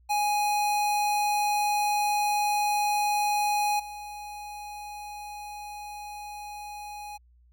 square tone with level steps, 830.6 Hz, G#5, in tune, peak -24 / -38 dBFS, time 0.09-7.18 s, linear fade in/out 20 ms, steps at 3.79 s, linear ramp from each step 10 ms, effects added 60 Hz sine -56 dBFS peak until 7.52 s

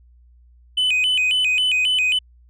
sine tone with vibrato, 2746 Hz, F7, 30 cents flat, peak -13 dBFS, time 0.77-2.19 s, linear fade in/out 10 ms, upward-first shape square, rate 3.7 Hz, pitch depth 160 cents each way, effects tanh soft clip ceiling -15 dBFS + added 60 Hz sine -48 dBFS peak until 2.49 s

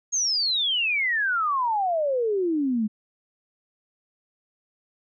sine exponential sweep, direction down, 6645 to 206.2 Hz, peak -21 dBFS, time 0.12-2.88 s, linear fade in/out 20 ms, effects none

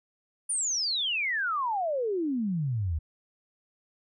sine exponential sweep, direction down, 9720 to 73.42 Hz, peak -26 dBFS, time 0.49-2.99 s, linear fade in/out 10 ms, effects none

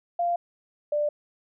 sine tone pair in turn, 694 / 591.9 Hz, F5 / D5, -11 / +13 cents, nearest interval minor third, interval 276 cents, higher first, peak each -22 dBFS, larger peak neither, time 0.19-0.36 / 0.92-1.09 s, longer neither, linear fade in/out 5 ms, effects none

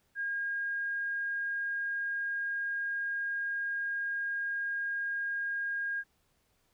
sine tone, 1623 Hz, G#6, 40 cents flat, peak -31 dBFS, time 0.15-6.04 s, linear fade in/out 50 ms, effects pink hiss -73 dBFS RMS until 6.73 s

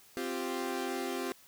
sawtooth chord, C suspended fourth, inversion none, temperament equal, 261.6 / 349.2 / 392 Hz, C4 / F4 / G4, 0 / 0 / 0 cents, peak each -34 dBFS, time 0.17-1.32 s, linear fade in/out 0 ms, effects white hiss -59 dBFS RMS until 1.47 s

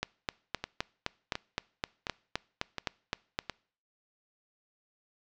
two click trains, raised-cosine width 0.2 ms, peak -12 / -16 dBFS, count 14 / 5, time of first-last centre 0.03-3.389 / 0.64-3.497 s, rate 3.87 / 1.4 Hz, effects noise-tail reverb RT60 0.5 s tail -24 dB re dry + low-pass 5000 Hz 12 dB/octave

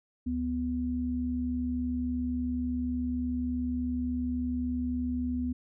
sine tone pair together, 71.9 / 248.4 Hz, D2 / B3, -36 / +10 cents, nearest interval octave + major sixth, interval 2146 cents, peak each -35 / -29 dBFS, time 0.26-5.53 s, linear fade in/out 10 ms, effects none

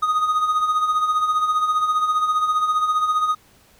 triangle tone with tremolo, 1244.5 Hz, D#6, in tune, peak -13 dBFS, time 0.02-3.35 s, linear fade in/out 10 ms, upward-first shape sine, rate 15 Hz, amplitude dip 55%, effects pink hiss -54 dBFS RMS until 3.79 s

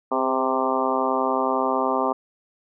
harmonic tone with a mistuned harmonic, 130.81 Hz, C3, in tune, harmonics 2 / 3 / 4 / 5 / 6 / 7 / 8 / 9, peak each -28 / -28 / -28 / -28 / -28 / -28 / -28 / -28 dBFS, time 0.11-2.13 s, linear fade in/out 10 ms, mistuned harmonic 3, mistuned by +35 cents, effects none

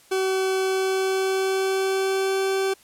40% pulse tone with pitch glide, 380 to 386 Hz, F#4 to G4, +46 to -27 cents, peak -20 dBFS, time 0.11-2.74 s, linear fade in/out 10 ms, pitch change +27 cents, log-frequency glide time 0.58-2.44 s, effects white hiss -54 dBFS RMS until 2.83 s + low-pass 12000 Hz 12 dB/octave

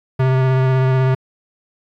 square tone with vibrato, 130.7 Hz, C3, 1 cent flat, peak -13 dBFS, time 0.19-1.15 s, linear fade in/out 10 ms, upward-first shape triangle, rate 16 Hz, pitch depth 19 cents each way, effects low-pass 2000 Hz 12 dB/octave + 9-bit

